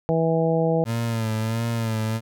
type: harmonic tone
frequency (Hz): 163.3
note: E3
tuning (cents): -16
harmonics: 1 / 2 / 3 / 4 / 5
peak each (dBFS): -22 / -28 / -22 / -26 / -30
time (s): 0.09-0.84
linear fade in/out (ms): 0
type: tone with vibrato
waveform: 30% pulse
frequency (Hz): 113.1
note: A2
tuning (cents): +48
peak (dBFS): -20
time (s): 0.85-2.21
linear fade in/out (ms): 50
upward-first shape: sine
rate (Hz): 1.5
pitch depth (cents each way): 54
effects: none